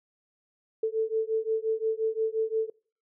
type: beating tone pair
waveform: sine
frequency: 440 / 445.7 Hz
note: A4 / A4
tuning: 0 / +22 cents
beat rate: 5.7 Hz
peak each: -28 dBFS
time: 0.83-2.7 s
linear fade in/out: 5 ms
effects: noise-tail reverb RT60 0.4 s tail -24 dB re dry